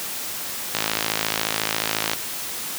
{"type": "click train", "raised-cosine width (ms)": 0.2, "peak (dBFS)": -3, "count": 76, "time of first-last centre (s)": [0.75, 2.134], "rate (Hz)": 54.2, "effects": ["white hiss -30 dBFS RMS until 2.78 s", "high-pass 100 Hz 12 dB/octave"]}